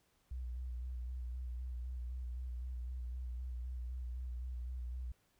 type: tone with vibrato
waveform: sine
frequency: 61.74 Hz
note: B1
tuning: in tune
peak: -39 dBFS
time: 0.31-5.12 s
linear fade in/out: 5 ms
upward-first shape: square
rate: 3.9 Hz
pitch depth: 33 cents each way
effects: pink hiss -75 dBFS RMS until 5.39 s